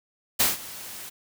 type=noise with ADSR envelope; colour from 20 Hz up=white; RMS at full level=-19 dBFS; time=0.39-1.1 s; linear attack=16 ms; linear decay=160 ms; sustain=-20 dB; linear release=17 ms; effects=none